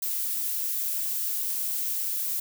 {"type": "noise", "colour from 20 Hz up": "violet", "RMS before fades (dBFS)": -29, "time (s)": [0.02, 2.4], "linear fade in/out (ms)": 5, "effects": []}